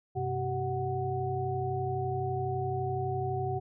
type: tone cluster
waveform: sine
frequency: 97.6 / 129.5 / 383.9 / 741 Hz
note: G2 / C3 / G4 / F#5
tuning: -7 / -17 / -36 / +2 cents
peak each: -38 / -34 / -34 / -34 dBFS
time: 0.15-3.6 s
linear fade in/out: 20 ms
effects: none